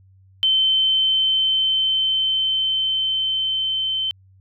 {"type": "tone with level ramp", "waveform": "sine", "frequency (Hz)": 3084, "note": "G7", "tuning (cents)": -29, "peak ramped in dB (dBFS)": [-14, -20], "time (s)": [0.43, 4.11], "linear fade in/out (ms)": 0, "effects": ["added 95 Hz sine -49 dBFS peak until 4.4 s"]}